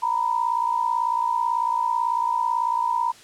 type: tone pair together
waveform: sine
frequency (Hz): 929.7 / 987.8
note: A#5 / B5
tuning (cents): -5 / 0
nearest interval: minor second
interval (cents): 105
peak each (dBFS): -23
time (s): 0.02-3.12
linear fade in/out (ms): 10
effects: white hiss -48 dBFS RMS until 3.23 s + low-pass 8000 Hz 12 dB/octave